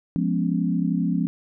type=chord; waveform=sine; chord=C# dominant seventh; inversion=first; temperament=equal; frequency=174.61 / 207.7 / 246.9 / 277.2 Hz; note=E#3 / G#3 / B3 / C#4; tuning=0 / 0 / 0 / 0 cents; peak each=-23 / -27 / -27 / -27 dBFS; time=0.16-1.27 s; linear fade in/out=0 ms; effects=none